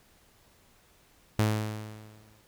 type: tone with exponential decay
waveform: sawtooth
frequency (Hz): 107.5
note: A2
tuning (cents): -40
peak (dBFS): -17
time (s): 1.39-2.41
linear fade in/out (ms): 0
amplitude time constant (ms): 220
effects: pink hiss -62 dBFS RMS until 2.47 s